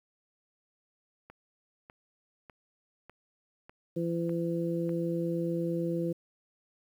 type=click train; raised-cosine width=0.5 ms; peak=-33 dBFS; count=7; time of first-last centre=1.3-4.893 s; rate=1.67 Hz
type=harmonic tone; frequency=168.9 Hz; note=E3; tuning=42 cents sharp; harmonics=1 / 2 / 3; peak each=-32 / -32 / -35 dBFS; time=3.96-6.13 s; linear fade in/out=10 ms
effects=10-bit